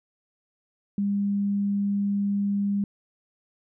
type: tone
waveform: sine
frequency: 201.2 Hz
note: G3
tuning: 45 cents sharp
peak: -22 dBFS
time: 0.98-2.84 s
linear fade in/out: 2 ms
effects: none

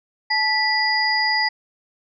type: tone cluster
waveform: sine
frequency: 863 / 1969 / 4872 Hz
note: A5 / B6 / D#8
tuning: -34 / -6 / -37 cents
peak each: -23 / -20 / -22 dBFS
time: 0.3-1.49 s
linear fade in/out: 10 ms
effects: none

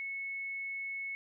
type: tone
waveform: sine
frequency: 2200 Hz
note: C#7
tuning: 14 cents flat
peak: -36 dBFS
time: 0-1.15 s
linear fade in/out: 0 ms
effects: none

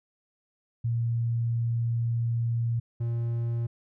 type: tone pair in turn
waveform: sine / triangle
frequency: 116.8 / 117.27 Hz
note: A#2 / A#2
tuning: +4 / +11 cents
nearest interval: unison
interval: 7 cents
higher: second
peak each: -24 dBFS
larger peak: neither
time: 0.84-2.8 / 3-3.67 s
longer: first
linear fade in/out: 10 ms
effects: none

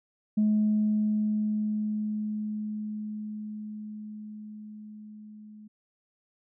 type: tone with level ramp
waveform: sine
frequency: 212.6 Hz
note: G#3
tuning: 41 cents sharp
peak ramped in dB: -19 to -45 dBFS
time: 0.37-5.68 s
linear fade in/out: 10 ms
effects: tanh soft clip ceiling -17 dBFS

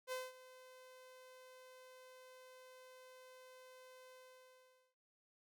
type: tone with ADSR envelope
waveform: sawtooth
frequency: 512 Hz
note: C5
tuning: 38 cents flat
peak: -36 dBFS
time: 0.07-4.95 s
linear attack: 51 ms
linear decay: 200 ms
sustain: -18 dB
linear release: 820 ms
effects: none

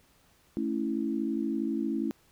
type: chord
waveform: sine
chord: A major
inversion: none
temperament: equal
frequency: 220 / 277.2 / 329.6 Hz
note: A3 / C#4 / E4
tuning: 0 / 0 / 0 cents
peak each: -32 / -32 / -32 dBFS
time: 0.57-2.11 s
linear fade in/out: 0 ms
effects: pink hiss -64 dBFS RMS until 2.31 s

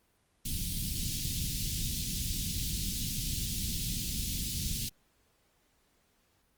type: band-stop noise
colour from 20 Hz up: pink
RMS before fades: -34 dBFS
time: 0.45-4.89 s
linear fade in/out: 5 ms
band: 220 to 3300 Hz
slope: 24 dB/octave
effects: pink hiss -71 dBFS RMS until 6.57 s + Opus 32 kbps

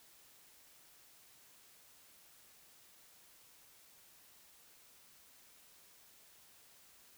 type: silence
effects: white hiss -63 dBFS RMS until 7.17 s

